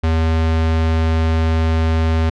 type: tone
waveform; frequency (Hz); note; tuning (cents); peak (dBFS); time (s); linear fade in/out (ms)
square; 80.8; E2; -34; -14; 0.03-2.3; 10
effects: low-pass 4000 Hz 12 dB/octave